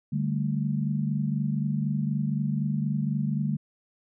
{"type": "chord", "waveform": "sine", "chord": "D suspended fourth", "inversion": "none", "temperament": "equal", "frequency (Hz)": [146.83, 196, 220], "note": ["D3", "G3", "A3"], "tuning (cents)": [0, 0, 0], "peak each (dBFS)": [-27, -30, -30], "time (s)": [0.12, 3.57], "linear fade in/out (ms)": 10, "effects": []}